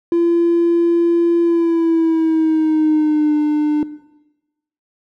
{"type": "tone with pitch glide", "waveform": "triangle", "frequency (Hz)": [340.4, 299.8], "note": ["F4", "D4"], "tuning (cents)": [-44, 36], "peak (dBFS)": -9, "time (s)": [0.12, 3.83], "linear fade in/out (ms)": 2, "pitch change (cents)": -220, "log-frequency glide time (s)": [1.42, 3.34], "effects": ["noise-tail reverb RT60 1.0 s tail -18 dB re dry", "tanh soft clip ceiling -7 dBFS"]}